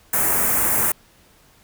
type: band-stop noise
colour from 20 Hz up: white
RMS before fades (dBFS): -19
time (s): 0.13-0.92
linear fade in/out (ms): 5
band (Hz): 2000 to 8000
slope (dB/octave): 24
effects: pink hiss -54 dBFS RMS until 1.63 s